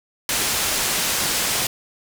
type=low-pass noise; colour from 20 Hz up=white; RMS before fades=-22 dBFS; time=0.29-1.67 s; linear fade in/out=2 ms; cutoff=10000 Hz; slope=12 dB/octave; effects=none